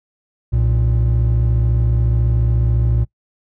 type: tone pair together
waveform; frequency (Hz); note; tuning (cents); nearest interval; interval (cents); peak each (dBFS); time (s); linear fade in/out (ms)
triangle; 62.3 / 116.52; B1 / A#2; +16 / 0; major seventh; 1084; -13; 0.52-3.05; 20
effects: noise-tail reverb RT60 0.1 s tail -23 dB re dry + tanh soft clip ceiling -5 dBFS